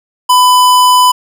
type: tone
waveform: square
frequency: 1000 Hz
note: B5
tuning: 21 cents sharp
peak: -5 dBFS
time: 0.29-1.12 s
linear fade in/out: 10 ms
effects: none